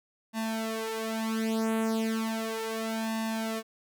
sawtooth tone with flanger, 222.7 Hz, A3, 21 cents sharp, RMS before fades -31 dBFS, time 0.33-3.63 s, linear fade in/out 50 ms, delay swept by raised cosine 1.1 to 4.4 ms, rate 0.35 Hz, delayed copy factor +0.85, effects none

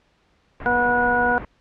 pink low-pass noise, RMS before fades -35 dBFS, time 0.6-1.45 s, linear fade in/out 2 ms, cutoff 2100 Hz, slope 24 dB/octave
harmonic tone, 243.3 Hz, B3, 26 cents flat, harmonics 1 / 2 / 3 / 4 / 6, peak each -27 / -24 / -22 / -25 / -20 dBFS, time 0.66-1.38 s, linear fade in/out 0 ms
effects pink hiss -62 dBFS RMS until 1.6 s + low-pass 4000 Hz 12 dB/octave

